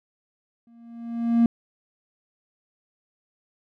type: tone with exponential growth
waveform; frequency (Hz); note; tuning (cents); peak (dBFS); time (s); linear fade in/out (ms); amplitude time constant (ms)
triangle; 233.1; A#3; 0; -10; 0.67-1.46; 2; 170
effects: tanh soft clip ceiling -8 dBFS